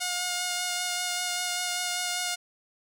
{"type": "tone with vibrato", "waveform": "5% pulse", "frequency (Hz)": 717, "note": "F5", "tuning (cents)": 45, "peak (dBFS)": -16, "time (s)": [0, 2.36], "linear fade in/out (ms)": 20, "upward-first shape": "sine", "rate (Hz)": 5.1, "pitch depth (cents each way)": 13, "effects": []}